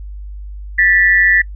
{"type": "tone pair together", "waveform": "sine", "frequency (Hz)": [1768, 1954.9], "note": ["A6", "B6"], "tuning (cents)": [8, -18], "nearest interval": "major second", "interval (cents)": 174, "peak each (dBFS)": -11, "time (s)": [0.78, 1.42], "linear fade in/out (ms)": 10, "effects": ["noise-tail reverb RT60 0.1 s tail -25 dB re dry", "added 50 Hz sine -26 dBFS peak until 1.55 s"]}